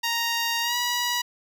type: tone with pitch glide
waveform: 10% pulse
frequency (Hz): 932.3 to 969.6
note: A#5 to B5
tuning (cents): 0 to -32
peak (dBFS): -15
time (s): 0.03-1.22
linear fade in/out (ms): 10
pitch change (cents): +68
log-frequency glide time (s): 0.62-0.76
effects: none